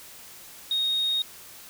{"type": "tone", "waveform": "triangle", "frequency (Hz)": 3729, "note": "A#7", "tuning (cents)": 0, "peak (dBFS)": -20, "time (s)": [0.71, 1.22], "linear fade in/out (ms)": 2, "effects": ["tanh soft clip ceiling -19 dBFS", "white hiss -46 dBFS RMS until 1.69 s"]}